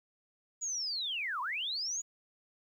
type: linear two-way sweep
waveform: sine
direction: down then up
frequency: 6920 to 938 to 6920 Hz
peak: -33 dBFS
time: 0.61-2.02 s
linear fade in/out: 20 ms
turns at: 1.41 s
effects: 11-bit